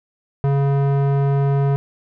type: tone with low-pass filter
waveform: square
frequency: 139.4 Hz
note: C#3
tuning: 10 cents sharp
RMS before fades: -17 dBFS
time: 0.44-1.76 s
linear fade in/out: 0 ms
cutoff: 980 Hz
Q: 0.73
effects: none